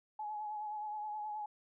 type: tone with vibrato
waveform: sine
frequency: 846 Hz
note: G#5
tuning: 32 cents sharp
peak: -38 dBFS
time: 0.19-1.46 s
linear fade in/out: 5 ms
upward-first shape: triangle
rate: 9.5 Hz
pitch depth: 38 cents each way
effects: none